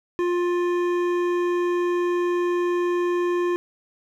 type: tone with hard clipping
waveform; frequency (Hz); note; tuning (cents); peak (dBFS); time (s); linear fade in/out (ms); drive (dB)
triangle; 351.9; F4; +13; -22; 0.19-3.56; 0; 16
effects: none